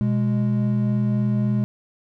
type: tone pair together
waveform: triangle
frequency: 123.47 / 207.1 Hz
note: B2 / G#3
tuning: 0 / -5 cents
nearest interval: major sixth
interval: 895 cents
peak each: -19 dBFS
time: 0.01-1.64 s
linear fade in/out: 0 ms
effects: none